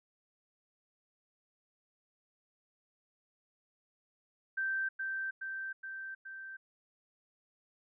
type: tone with echo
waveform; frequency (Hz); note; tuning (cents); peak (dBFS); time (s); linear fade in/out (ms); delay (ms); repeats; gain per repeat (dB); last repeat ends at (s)
sine; 1561; G6; -8; -31; 4.57-4.89; 10; 420; 4; -3; 6.57
effects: none